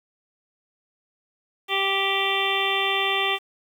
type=harmonic tone; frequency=391.2 Hz; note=G4; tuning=4 cents flat; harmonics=1 / 2 / 3 / 5 / 6 / 7 / 8 / 9; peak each=-29 / -29 / -29 / -29 / -29 / -29 / -29 / -29 dBFS; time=1.68-3.39 s; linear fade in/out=50 ms; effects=8-bit